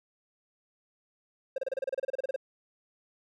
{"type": "tone bursts", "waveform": "triangle", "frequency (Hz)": 532, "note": "C5", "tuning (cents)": 29, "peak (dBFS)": -26, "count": 16, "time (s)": [1.56, 2.362], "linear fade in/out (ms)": 5, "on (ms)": 22, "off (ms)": 30, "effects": []}